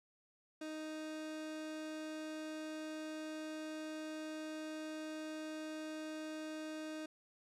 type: tone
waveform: 30% pulse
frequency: 311.1 Hz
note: D#4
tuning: in tune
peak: -40 dBFS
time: 0.61-7.06 s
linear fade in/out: 5 ms
effects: low-pass 9000 Hz 12 dB/octave